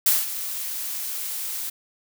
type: noise with ADSR envelope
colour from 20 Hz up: blue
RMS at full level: -17 dBFS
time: 0.06-1.7 s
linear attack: 4 ms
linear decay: 190 ms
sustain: -13 dB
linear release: 9 ms
effects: none